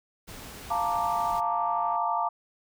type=noise; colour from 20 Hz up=pink; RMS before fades=-43 dBFS; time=0.27-1.41 s; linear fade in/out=20 ms
type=chord; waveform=sine; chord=Bb major seventh; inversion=second; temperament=equal; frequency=698.5 / 880 / 932.3 / 1174.7 Hz; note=F5 / A5 / Bb5 / D6; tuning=0 / 0 / 0 / 0 cents; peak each=-30 dBFS; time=0.7-2.29 s; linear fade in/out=10 ms
type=click train; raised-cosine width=0.5 ms; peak=-36 dBFS; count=56; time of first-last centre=1.42-1.959 s; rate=102 Hz
effects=none